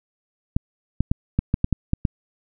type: clicks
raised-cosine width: 5 ms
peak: -6 dBFS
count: 9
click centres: 0.565 / 1.006 / 1.115 / 1.39 / 1.541 / 1.644 / 1.727 / 1.934 / 2.052 s
effects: none